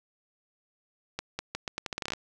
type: accelerating click train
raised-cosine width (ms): 0.2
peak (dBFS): -15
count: 14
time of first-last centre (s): 1.19-2.135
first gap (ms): 200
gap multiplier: 0.8
effects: none